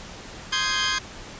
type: chord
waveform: 15% pulse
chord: Ab major seventh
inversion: first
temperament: equal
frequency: 1046.5 / 1244.5 / 1568 / 1661.2 Hz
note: C6 / Eb6 / G6 / Ab6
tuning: 0 / 0 / 0 / 0 cents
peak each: -21 / -25 / -20 / -20 dBFS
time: 0.52-0.99 s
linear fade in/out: 10 ms
effects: pink hiss -40 dBFS RMS until 1.39 s + resampled to 16000 Hz